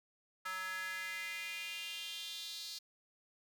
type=tone with high-pass filter sweep; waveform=square; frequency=186.5 Hz; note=F#3; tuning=14 cents sharp; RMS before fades=-43 dBFS; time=0.45-2.79 s; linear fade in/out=10 ms; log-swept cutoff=1400 to 4400 Hz; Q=4.1; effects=none